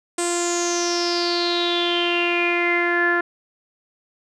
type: tone with low-pass filter sweep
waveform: sawtooth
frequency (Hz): 347.1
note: F4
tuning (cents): -11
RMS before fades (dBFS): -21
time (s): 0.18-3.21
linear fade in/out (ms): 5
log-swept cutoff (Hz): 8400 to 1600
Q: 9
effects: none